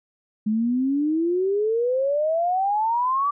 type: exponential sweep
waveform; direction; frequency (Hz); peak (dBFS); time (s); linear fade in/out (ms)
sine; up; 209.6 to 1171; -19; 0.46-3.31; 10
effects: none